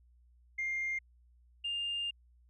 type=tone pair in turn; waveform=sine; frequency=2112 / 2807 Hz; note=C7 / F7; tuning=+16 / +8 cents; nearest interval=perfect fourth; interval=492 cents; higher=second; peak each=-31 / -32 dBFS; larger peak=first; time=0.58-0.99 / 1.64-2.11 s; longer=second; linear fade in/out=10 ms; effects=tanh soft clip ceiling -29 dBFS + added 60 Hz sine -61 dBFS peak until 2.49 s